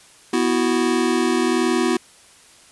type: chord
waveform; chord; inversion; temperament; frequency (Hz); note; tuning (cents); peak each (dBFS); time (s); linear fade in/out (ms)
square; B suspended fourth; none; just; 246.9 / 329.3 / 370.4; B3 / E4 / F#4; 0 / -2 / +2; -22; 0.33-1.97; 5
effects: white hiss -49 dBFS RMS until 2.71 s + resampled to 24000 Hz